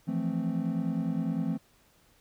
triangle chord, F major seventh, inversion third, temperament equal, 164.81 / 174.61 / 220 / 261.6 Hz, E3 / F3 / A3 / C4, 0 / 0 / 0 / 0 cents, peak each -31 dBFS, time 0.07-1.58 s, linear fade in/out 20 ms, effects tanh soft clip ceiling -16 dBFS + pink hiss -64 dBFS RMS until 2.2 s

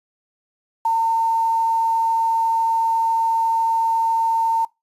sine tone with quantisation, 907 Hz, A#5, 48 cents flat, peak -15 dBFS, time 0.85-4.65 s, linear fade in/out 5 ms, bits 7, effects noise-tail reverb RT60 0.2 s tail -22 dB re dry + resampled to 32000 Hz

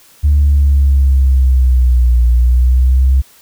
sine linear two-way sweep, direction down then up, 73.42 to 59.4 to 66.6 Hz, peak -5 dBFS, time 0.23-3.22 s, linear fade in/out 20 ms, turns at 2.26 s, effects tanh soft clip ceiling -3 dBFS + white hiss -45 dBFS RMS until 3.41 s

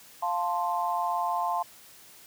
sine chord, F major, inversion none, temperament equal, 698.5 / 880 / 1046.5 Hz, F5 / A5 / C6, 0 / 0 / 0 cents, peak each -30 dBFS, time 0.22-1.63 s, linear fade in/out 10 ms, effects white hiss -52 dBFS RMS until 2.26 s + high-pass 60 Hz 12 dB/octave

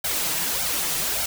white noise with flanger, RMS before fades -25 dBFS, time 0.04-1.26 s, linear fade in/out 5 ms, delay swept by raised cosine 1.3 to 6.5 ms, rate 1.7 Hz, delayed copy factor +1, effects none

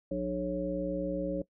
harmonic tone with a mistuned harmonic, 60.1 Hz, B1, 46 cents flat, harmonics 1 / 3 / 5 / 7 / 9, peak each -43 / -36 / -35 / -42 / -33 dBFS, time 0.11-1.42 s, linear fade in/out 5 ms, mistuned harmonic 9, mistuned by +25 cents, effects noise-tail reverb RT60 0.1 s tail -20 dB re dry

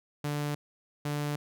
sawtooth tone pair in turn, 146.83 / 146.83 Hz, D3 / D3, 0 / 0 cents, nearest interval unison, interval 0 cents, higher neither, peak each -26 dBFS, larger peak neither, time 0.24-0.55 / 1.05-1.36 s, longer neither, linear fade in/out 5 ms, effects none

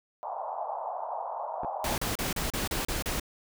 pink band-pass noise, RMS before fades -35 dBFS, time 0.23-1.95 s, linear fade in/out 0 ms, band 630 to 970 Hz, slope 48 dB/octave
clicks, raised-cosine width 1 ms, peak -21 dBFS, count 2, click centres 1.634 / 1.647 s
pink noise bursts, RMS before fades -31 dBFS, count 8, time 1.84-3.198 s, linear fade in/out 2 ms, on 140 ms, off 34 ms
effects none

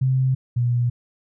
sine tone pair in turn, 130.81 / 121.11 Hz, C3 / B2, 0 / -33 cents, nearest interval minor second, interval 133 cents, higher first, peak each -16 / -17 dBFS, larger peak first, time 0.01-0.35 / 0.56-0.9 s, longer neither, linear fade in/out 10 ms, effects none

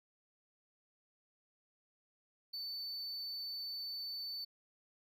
triangle tone, 4515 Hz, C#8, 31 cents sharp, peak -39 dBFS, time 2.53-4.45 s, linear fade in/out 10 ms, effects none

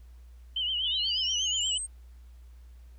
sine tone with vibrato, 3009 Hz, F#7, 28 cents sharp, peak -27 dBFS, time 0.56-1.78 s, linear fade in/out 5 ms, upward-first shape triangle, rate 8.3 Hz, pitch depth 100 cents each way
sine linear sweep, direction up, 3160 to 8560 Hz, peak -32 dBFS, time 0.82-1.87 s, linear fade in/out 20 ms
effects added 60 Hz sine -47 dBFS peak until 2.98 s + pink hiss -68 dBFS RMS until 2.98 s

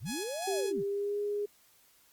sine linear two-way sweep, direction up then down, 74.6 to 784 to 104 Hz, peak -35 dBFS, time 0-0.84 s, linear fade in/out 50 ms, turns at 0.48 s
5% pulse tone with tremolo, 840 Hz, G#5, 19 cents sharp, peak -25 dBFS, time 0.05-0.73 s, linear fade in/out 50 ms, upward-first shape square, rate 2.7 Hz, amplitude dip 35%
sine tone with pitch glide, 392 to 411.7 Hz, G4 to G#4, 0 to -15 cents, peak -30 dBFS, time 0.47-1.46 s, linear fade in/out 10 ms, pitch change +85 cents, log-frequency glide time 0.65-1.2 s
effects white hiss -64 dBFS RMS until 2.12 s + Opus 48 kbps

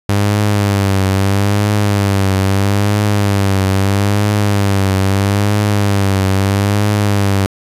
sawtooth tone with vibrato, 99.9 Hz, G2, 33 cents sharp, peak -7 dBFS, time 0.09-7.46 s, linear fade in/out 0 ms, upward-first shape triangle, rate 0.77 Hz, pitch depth 78 cents each way, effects resampled to 32000 Hz + 7-bit

